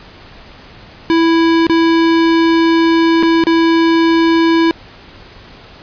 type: tone with dropouts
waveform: square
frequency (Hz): 330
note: E4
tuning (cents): +2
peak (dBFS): -9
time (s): 1.1-4.71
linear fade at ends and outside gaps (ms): 0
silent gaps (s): 1.668-1.697 / 3.227-3.232 / 3.438-3.469
effects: pink hiss -38 dBFS RMS until 5.82 s + resampled to 11025 Hz